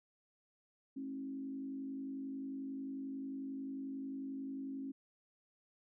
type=tone with frequency modulation; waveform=sine; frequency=270 Hz; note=C#4; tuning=45 cents flat; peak=-40 dBFS; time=0.96-4.92 s; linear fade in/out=10 ms; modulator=51.2 Hz; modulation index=0.55; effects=none